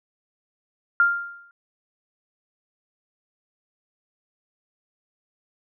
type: tone with exponential decay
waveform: sine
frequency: 1396.9 Hz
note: F6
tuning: in tune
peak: -12 dBFS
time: 1-1.51 s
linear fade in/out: 1 ms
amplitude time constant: 110 ms
effects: none